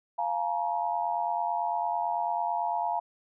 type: tone cluster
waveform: sine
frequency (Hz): 696 / 855 / 944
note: F5 / A5 / A#5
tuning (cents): -6 / -50 / +22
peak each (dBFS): -31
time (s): 0.18-3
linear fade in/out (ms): 10
effects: none